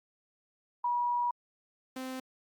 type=tone pair in turn; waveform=sine / sawtooth; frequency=966 / 259.4 Hz; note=B5 / C4; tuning=-39 / -15 cents; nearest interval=octave + major seventh; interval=2276 cents; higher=first; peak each=-27 / -33 dBFS; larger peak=first; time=0.84-1.31 / 1.96-2.2 s; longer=first; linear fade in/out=5 ms; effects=Opus 48 kbps